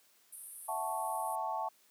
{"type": "band-pass noise", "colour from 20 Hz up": "white", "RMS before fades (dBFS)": -49, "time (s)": [0.32, 1.36], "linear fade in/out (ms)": 10, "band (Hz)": [8900, 12000], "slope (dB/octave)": 96}
{"type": "chord", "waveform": "sine", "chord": "F# minor seventh", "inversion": "third", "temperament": "equal", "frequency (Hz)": [659.3, 740, 880, 1108.7], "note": ["E5", "F#5", "A5", "C#6"], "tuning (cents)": [0, 0, 0, 0], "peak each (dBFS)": [-41, -40, -36, -41], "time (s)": [0.68, 1.69], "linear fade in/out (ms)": 10}
{"effects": ["white hiss -67 dBFS RMS until 1.9 s", "high-pass 200 Hz 12 dB/octave"]}